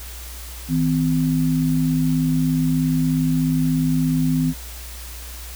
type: tone pair together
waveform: sine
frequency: 159.51 / 256.3 Hz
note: D#3 / C4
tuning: +43 / -36 cents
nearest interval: minor sixth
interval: 821 cents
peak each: -19 dBFS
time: 0.68-4.54 s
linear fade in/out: 50 ms
effects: added 60 Hz sine -34 dBFS peak until 5.55 s + white hiss -38 dBFS RMS until 5.55 s